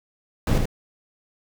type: noise with echo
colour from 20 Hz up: brown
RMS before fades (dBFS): -19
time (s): 0.47-0.58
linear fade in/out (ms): 2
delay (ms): 76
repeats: 1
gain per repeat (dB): -4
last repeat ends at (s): 0.656
effects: none